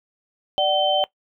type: tone cluster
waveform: sine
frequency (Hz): 591 / 756 / 3092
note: D5 / F#5 / G7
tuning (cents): +11 / +37 / -24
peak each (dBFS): -21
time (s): 0.58-1.04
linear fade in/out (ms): 0
effects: noise-tail reverb RT60 0.1 s tail -20 dB re dry